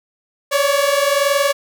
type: tone pair together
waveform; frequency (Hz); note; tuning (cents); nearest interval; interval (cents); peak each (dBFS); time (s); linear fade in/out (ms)
sawtooth; 554.4 / 575.5; C#5 / D5; 0 / -35; minor second; 65; -13; 0.51-1.53; 20
effects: none